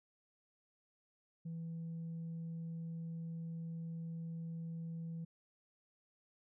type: tone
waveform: sine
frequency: 165.2 Hz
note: E3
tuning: 4 cents sharp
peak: -39 dBFS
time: 1.45-5.25 s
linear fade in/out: 10 ms
effects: tanh soft clip ceiling -39 dBFS